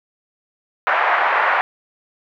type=band-pass noise; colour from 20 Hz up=pink; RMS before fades=-17 dBFS; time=0.87-1.61 s; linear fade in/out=0 ms; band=700 to 2000 Hz; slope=24 dB/octave; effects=none